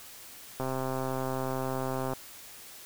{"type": "click train", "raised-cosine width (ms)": 1, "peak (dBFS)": -19, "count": 202, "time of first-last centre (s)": [0.6, 2.134], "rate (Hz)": 131, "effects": ["white hiss -48 dBFS RMS until 2.85 s"]}